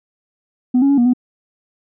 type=tone with pitch steps; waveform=sine; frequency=250 / 277.2 / 281.2 / 240.2 / 249.2 Hz; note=B3 / C#4 / C#4 / B3 / B3; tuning=+21 / 0 / +25 / -48 / +16 cents; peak=-8 dBFS; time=0.74-1.135 s; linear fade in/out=10 ms; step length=79 ms; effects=tanh soft clip ceiling -8 dBFS